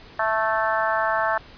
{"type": "harmonic tone", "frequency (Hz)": 220, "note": "A3", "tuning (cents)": 0, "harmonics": [3, 4, 5, 6, 7, 8], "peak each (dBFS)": [-25, -26, -27, -28, -28, -29], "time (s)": [0.19, 1.38], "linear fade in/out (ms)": 5, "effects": ["pink hiss -46 dBFS RMS until 1.57 s", "resampled to 11025 Hz"]}